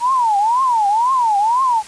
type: tone with vibrato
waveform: sine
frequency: 923 Hz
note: A#5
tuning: 17 cents flat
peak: -12 dBFS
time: 0-1.83 s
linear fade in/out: 50 ms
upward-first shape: triangle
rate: 2 Hz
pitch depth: 280 cents each way
effects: white hiss -37 dBFS RMS until 1.87 s + resampled to 22050 Hz